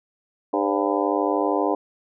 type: harmonic tone with a mistuned harmonic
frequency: 100.2 Hz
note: G2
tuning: 38 cents sharp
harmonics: 3 / 4 / 5 / 6 / 7 / 8 / 9 / 10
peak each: -25 / -26 / -27 / -28 / -28 / -29 / -30 / -30 dBFS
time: 0.53-1.75 s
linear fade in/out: 5 ms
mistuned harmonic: 6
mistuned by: -81 cents
effects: none

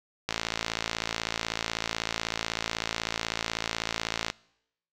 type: click train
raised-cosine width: 0.2 ms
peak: -10 dBFS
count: 226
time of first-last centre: 0.29-4.301 s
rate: 56.1 Hz
effects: noise-tail reverb RT60 0.8 s tail -24 dB re dry

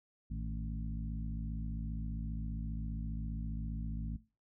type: harmonic tone with a mistuned harmonic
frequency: 55 Hz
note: A1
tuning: in tune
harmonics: 1 / 2 / 3 / 4 / 5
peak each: -38 / -45 / -44 / -46 / -53 dBFS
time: 0.3-4.17 s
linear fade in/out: 10 ms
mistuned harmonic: 3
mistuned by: -79 cents
effects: noise-tail reverb RT60 0.3 s tail -17 dB re dry

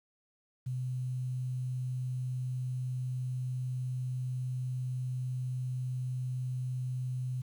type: tone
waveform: sine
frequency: 126.9 Hz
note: B2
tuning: 47 cents sharp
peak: -32 dBFS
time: 0.66-7.42 s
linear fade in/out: 10 ms
effects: 10-bit

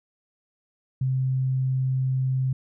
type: tone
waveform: sine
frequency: 130.81 Hz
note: C3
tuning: in tune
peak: -21 dBFS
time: 1.01-2.53 s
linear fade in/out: 5 ms
effects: none

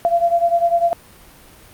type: beating tone pair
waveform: sine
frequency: 682 / 692 Hz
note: F5 / F5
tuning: -41 / -16 cents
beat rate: 10 Hz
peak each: -15 / -18 dBFS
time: 0.05-0.93 s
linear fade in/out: 0 ms
effects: pink hiss -45 dBFS RMS until 1.73 s + Opus 48 kbps

